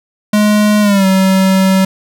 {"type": "tone with pitch glide", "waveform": "square", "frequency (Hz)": [210, 190.36], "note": ["G#3", "F#3"], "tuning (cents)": [19, 49], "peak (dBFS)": -8, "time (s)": [0.33, 1.85], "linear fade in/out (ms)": 5, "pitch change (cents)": -170, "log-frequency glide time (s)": [0.81, 1.06], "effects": []}